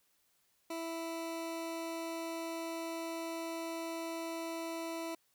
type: tone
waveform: 20% pulse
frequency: 330 Hz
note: E4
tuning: 2 cents sharp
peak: -33 dBFS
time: 0.7-5.15 s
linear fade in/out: 5 ms
effects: white hiss -74 dBFS RMS until 5.34 s